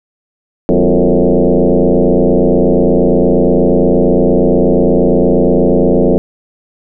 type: tone with frequency modulation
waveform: sine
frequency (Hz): 102.5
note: G#2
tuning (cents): -22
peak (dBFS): -6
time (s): 0.69-6.18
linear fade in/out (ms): 0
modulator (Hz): 88.5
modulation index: 5.5
effects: none